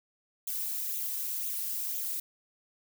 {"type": "noise with flanger", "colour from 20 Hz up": "violet", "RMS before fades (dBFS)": -34, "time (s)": [0.47, 2.2], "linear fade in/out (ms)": 5, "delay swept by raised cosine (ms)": [0.29, 2.59], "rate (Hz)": 2, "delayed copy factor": 0.65, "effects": []}